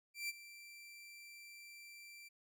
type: tone with ADSR envelope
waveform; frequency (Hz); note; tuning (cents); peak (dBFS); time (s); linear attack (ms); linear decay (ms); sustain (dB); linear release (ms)
sawtooth; 2349; D7; 0; -34; 0.14-2.29; 150; 28; -16; 15
effects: none